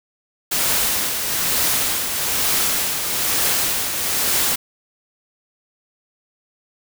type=noise with tremolo; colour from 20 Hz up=white; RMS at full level=-18 dBFS; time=0.51-4.56 s; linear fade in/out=10 ms; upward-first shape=triangle; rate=1.1 Hz; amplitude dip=50%; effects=none